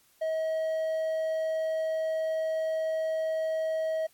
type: tone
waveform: triangle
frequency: 638 Hz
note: D#5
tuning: 43 cents sharp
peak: -25 dBFS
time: 0.21-4.07 s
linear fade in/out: 10 ms
effects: white hiss -64 dBFS RMS until 4.13 s + AAC 64 kbps